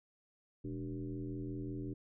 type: tone with frequency modulation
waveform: sine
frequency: 208.3 Hz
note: G#3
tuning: 5 cents sharp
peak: -38 dBFS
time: 0.64-1.94 s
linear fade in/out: 10 ms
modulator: 85.4 Hz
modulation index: 1.9
effects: none